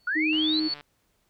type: tone with exponential growth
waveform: sine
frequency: 4435 Hz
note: C#8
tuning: in tune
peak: -25 dBFS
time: 0-0.74 s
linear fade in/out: 5 ms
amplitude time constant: 160 ms
type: linear sweep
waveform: sine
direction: up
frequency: 1391 to 4186 Hz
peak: -24 dBFS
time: 0.07-0.6 s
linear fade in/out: 5 ms
type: tone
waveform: sine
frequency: 311.1 Hz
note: D#4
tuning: in tune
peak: -24 dBFS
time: 0.15-0.69 s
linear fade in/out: 20 ms
type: click train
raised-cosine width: 0.3 ms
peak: -28 dBFS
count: 71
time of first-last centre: 0.33-0.809 s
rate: 146 Hz
effects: pink hiss -70 dBFS RMS until 1.29 s